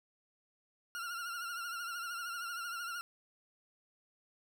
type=tone with vibrato; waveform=40% pulse; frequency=1396.9 Hz; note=F6; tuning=in tune; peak=-38 dBFS; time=0.95-3.01 s; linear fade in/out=0 ms; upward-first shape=triangle; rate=13 Hz; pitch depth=72 cents each way; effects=none